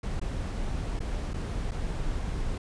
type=noise with dropouts; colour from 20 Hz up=brown; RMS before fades=-31 dBFS; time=0.03-2.58 s; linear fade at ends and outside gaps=5 ms; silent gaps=0.198-0.214 / 0.993-1.003 / 1.335-1.34 / 1.711-1.716 s; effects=resampled to 22050 Hz